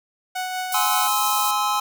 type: tone with tremolo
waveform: sawtooth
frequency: 740 Hz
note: F#5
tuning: in tune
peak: -20 dBFS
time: 0.35-1.08 s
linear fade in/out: 10 ms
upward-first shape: triangle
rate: 5.2 Hz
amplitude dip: 35%
type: high-pass noise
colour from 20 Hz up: white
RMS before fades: -27 dBFS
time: 0.72-1.51 s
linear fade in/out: 2 ms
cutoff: 5100 Hz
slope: 24 dB/octave
type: chord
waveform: square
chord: Ab augmented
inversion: none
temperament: just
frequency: 830.6 / 1038.3 / 1297.8 Hz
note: Ab5 / C6 / E6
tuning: 0 / -14 / -27 cents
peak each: -25 dBFS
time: 0.74-1.8 s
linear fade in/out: 5 ms
effects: none